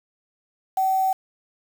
sine tone with quantisation, 762 Hz, G5, 49 cents flat, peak -18 dBFS, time 0.77-1.13 s, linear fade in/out 5 ms, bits 6, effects none

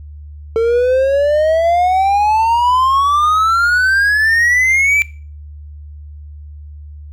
triangle exponential sweep, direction up, 448.1 to 2345 Hz, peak -8 dBFS, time 0.56-5.02 s, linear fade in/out 0 ms, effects noise-tail reverb RT60 0.4 s tail -20 dB re dry + added 74 Hz sine -30 dBFS peak until 7.12 s

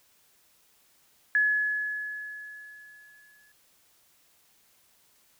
sine tone with exponential decay, 1700 Hz, G#6, 40 cents sharp, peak -19 dBFS, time 1.35-3.52 s, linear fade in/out 1 ms, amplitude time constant 470 ms, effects white hiss -64 dBFS RMS until 5.39 s

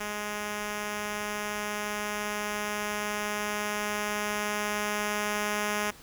5% pulse tone with level ramp, 208.6 Hz, G#3, 8 cents sharp, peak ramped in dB -21 to -16 dBFS, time 0-5.91 s, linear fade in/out 10 ms, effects pink hiss -51 dBFS RMS until 6.02 s

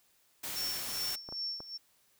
white noise, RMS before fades -39 dBFS, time 0.43-1.16 s, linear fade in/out 10 ms
sine tone with tremolo, 5440 Hz, F8, 46 cents flat, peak -33 dBFS, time 0.55-1.78 s, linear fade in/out 20 ms, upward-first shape sine, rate 2.5 Hz, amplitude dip 80%
clicks, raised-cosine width 1 ms, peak -31 dBFS, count 3, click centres 1.289 / 1.325 / 1.604 s
effects white hiss -69 dBFS RMS until 2.19 s

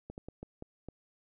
slowing click train, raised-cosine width 2 ms, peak -29 dBFS, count 6, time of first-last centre 0.1-0.886 s, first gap 79 ms, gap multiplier 1.35, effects none

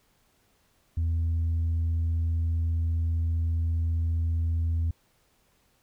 sine tone with tanh clipping, 82.5 Hz, E2, 2 cents sharp, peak -24 dBFS, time 0.97-4.91 s, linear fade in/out 5 ms, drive 1 dB, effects pink hiss -67 dBFS RMS until 5.82 s

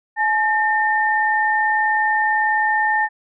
sine tone pair together, 854 / 1809.6 Hz, G#5 / A6, +48 / +48 cents, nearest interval octave + minor second, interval 1300 cents, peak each -18 dBFS, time 0.16-3.09 s, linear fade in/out 50 ms, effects none

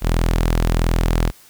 sawtooth tone, 41.46 Hz, E1, 11 cents sharp, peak -11 dBFS, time 0.01-1.32 s, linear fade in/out 50 ms, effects white hiss -48 dBFS RMS until 1.49 s

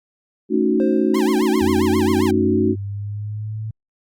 sine chord, D# half-diminished seventh, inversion second, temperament equal, 220 / 277.2 / 311.1 / 370 Hz, A3 / C#4 / D#4 / F#4, 0 / 0 / 0 / 0 cents, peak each -20 / -22 / -20 / -19 dBFS, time 0.49-2.76 s, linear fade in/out 50 ms
triangle tone with exponential decay, 527 Hz, C5, 12 cents sharp, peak -20 dBFS, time 0.8-1.91 s, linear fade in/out 0 ms, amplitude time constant 240 ms
sawtooth tone with vibrato, 919 Hz, A#5, 25 cents flat, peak -22 dBFS, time 1.14-2.31 s, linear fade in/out 5 ms, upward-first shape sine, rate 7.5 Hz, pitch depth 290 cents each way
sine linear sweep, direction up, 85.8 to 110 Hz, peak -24 dBFS, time 1.61-3.71 s, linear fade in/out 5 ms
effects Opus 48 kbps

